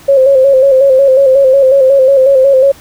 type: tone with vibrato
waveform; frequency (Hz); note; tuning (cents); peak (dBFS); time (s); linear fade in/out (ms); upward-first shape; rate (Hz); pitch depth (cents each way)
sine; 537; C5; +45; -3; 0.08-2.72; 10; square; 5.5; 50
effects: pink hiss -38 dBFS RMS until 2.8 s